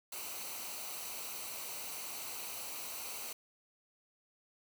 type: noise with comb filter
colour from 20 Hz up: white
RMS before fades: -43 dBFS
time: 0.12-3.33 s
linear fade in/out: 5 ms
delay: 0.58 ms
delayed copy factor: -0.6
effects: none